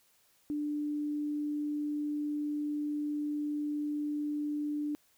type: tone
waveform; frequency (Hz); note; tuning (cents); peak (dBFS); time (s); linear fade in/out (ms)
sine; 295.9; D4; +13; -31; 0.5-4.95; 0
effects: white hiss -68 dBFS RMS until 5.17 s